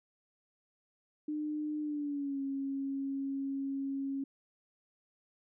sine tone with pitch glide, 301.9 to 273.7 Hz, D4 to C#4, +48 to -22 cents, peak -33 dBFS, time 1.28-4.24 s, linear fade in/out 5 ms, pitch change -170 cents, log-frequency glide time 1.81-2.41 s, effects none

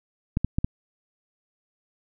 clicks, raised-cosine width 5 ms, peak -10 dBFS, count 4, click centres 0.371 / 0.446 / 0.585 / 0.645 s, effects none

